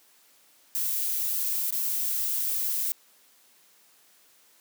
violet noise with dropouts, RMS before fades -28 dBFS, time 0.75-2.92 s, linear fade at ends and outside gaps 0 ms, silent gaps 1.706-1.725 s, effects white hiss -60 dBFS RMS until 4.6 s + high-pass 200 Hz 12 dB/octave

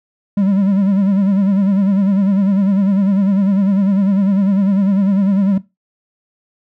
triangle tone with vibrato, 196 Hz, G3, in tune, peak -9 dBFS, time 0.37-5.58 s, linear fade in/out 5 ms, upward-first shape sine, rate 10 Hz, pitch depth 85 cents each way, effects noise-tail reverb RT60 0.2 s tail -17 dB re dry

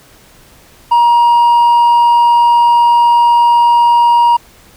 sine tone with hard clipping, 948 Hz, A#5, 29 cents sharp, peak -6 dBFS, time 0.91-4.37 s, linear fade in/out 10 ms, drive 2 dB, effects pink hiss -43 dBFS RMS until 4.76 s

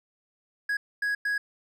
triangle tone bursts at uneven times, 1661.2 Hz, G#6, in tune, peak -23 dBFS, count 3, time 0.69-0.77 / 1.02-1.15 / 1.25-1.38 s, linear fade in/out 5 ms, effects none

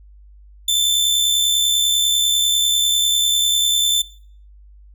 sawtooth tone with amplitude modulation, 3538 Hz, A7, 9 cents sharp, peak -10 dBFS, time 0.68-4.02 s, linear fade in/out 5 ms, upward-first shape sine, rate 70.1 Hz, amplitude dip 40%, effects noise-tail reverb RT60 0.5 s tail -18 dB re dry + added 50 Hz sine -42 dBFS peak until 4.94 s

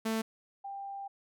sawtooth / sine tone pair in turn, 222.3 / 792.2 Hz, A3 / G5, +18 / +18 cents, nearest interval octave + minor seventh, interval 2200 cents, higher second, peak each -26 / -38 dBFS, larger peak first, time 0.05-0.22 / 0.64-1.08 s, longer second, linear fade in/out 10 ms, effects none

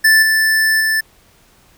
square tone with level steps, 1760 Hz, A6, in tune, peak -8 / -12 / -14 dBFS, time 0.04-1.01 s, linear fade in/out 10 ms, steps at 0.22 / 0.8 s, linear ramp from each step 10 ms, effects pink hiss -51 dBFS RMS until 1.77 s

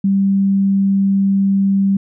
sine tone, 196 Hz, G3, in tune, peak -11 dBFS, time 0.04-1.97 s, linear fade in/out 5 ms, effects none

